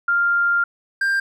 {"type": "tone pair in turn", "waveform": ["sine", "triangle"], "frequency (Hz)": [1396.9, 1589.1], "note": ["F6", "G6"], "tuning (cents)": [0, 23], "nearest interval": "major second", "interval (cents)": 223, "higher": "second", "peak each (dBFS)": -15, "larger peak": "neither", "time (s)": [[0.08, 0.64], [1.01, 1.2]], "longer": "first", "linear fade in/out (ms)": 5, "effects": []}